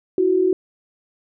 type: tone pair together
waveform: sine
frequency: 332 / 372.2 Hz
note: E4 / F#4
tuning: +12 / +10 cents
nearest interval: major second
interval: 198 cents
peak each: -21 / -15 dBFS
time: 0.18-0.53 s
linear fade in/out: 2 ms
effects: none